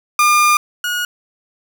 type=tone pair in turn; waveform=30% pulse; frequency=1206 / 1447.2 Hz; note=D6 / F#6; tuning=+46 / -39 cents; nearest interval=minor third; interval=315 cents; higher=second; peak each=-7 / -15 dBFS; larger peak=first; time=0.19-0.57 / 0.84-1.05 s; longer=first; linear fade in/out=2 ms; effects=none